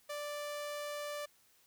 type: tone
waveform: sawtooth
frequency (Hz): 587.3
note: D5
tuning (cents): 0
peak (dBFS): -35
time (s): 0.09-1.26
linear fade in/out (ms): 10
effects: white hiss -68 dBFS RMS until 1.66 s

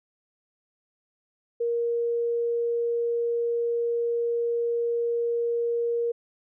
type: tone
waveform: sine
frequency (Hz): 470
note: A#4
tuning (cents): +14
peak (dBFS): -23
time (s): 1.6-6.12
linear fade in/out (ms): 10
effects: none

